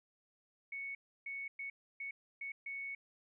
sine tone bursts at uneven times, 2217 Hz, C#7, in tune, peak -40 dBFS, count 6, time 0.72-0.95 / 1.26-1.48 / 1.59-1.7 / 2-2.11 / 2.41-2.52 / 2.66-2.95 s, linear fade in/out 5 ms, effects none

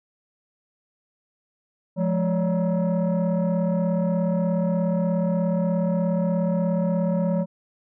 sine tone with frequency modulation, 174.61 Hz, F3, in tune, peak -18 dBFS, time 1.96-7.46 s, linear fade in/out 50 ms, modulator 386 Hz, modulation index 1, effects tanh soft clip ceiling -17 dBFS

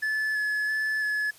triangle tone with vibrato, 1721 Hz, A6, 39 cents flat, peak -23 dBFS, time 0.02-1.31 s, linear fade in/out 10 ms, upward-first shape square, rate 1.5 Hz, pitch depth 13 cents each way, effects white hiss -53 dBFS RMS until 1.38 s + resampled to 32000 Hz

